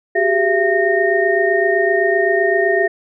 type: tone cluster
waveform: sine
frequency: 377.1 / 404.9 / 674 / 1842 Hz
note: F#4 / G#4 / E5 / A#6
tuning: +33 / -44 / +38 / -21 cents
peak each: -18 dBFS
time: 0.15-2.88 s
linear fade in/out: 10 ms
effects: none